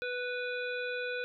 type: harmonic tone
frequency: 493.9 Hz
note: B4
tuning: in tune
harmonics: 1 / 3 / 5 / 7 / 8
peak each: -36 / -37 / -41 / -49 / -48 dBFS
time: 0.02-1.24 s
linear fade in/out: 0 ms
effects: none